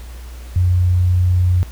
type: tone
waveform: sine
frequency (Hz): 90.1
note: F#2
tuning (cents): -45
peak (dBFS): -11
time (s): 0.56-1.63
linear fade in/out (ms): 0
effects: added 60 Hz sine -30 dBFS peak until 1.71 s + pink hiss -43 dBFS RMS until 1.71 s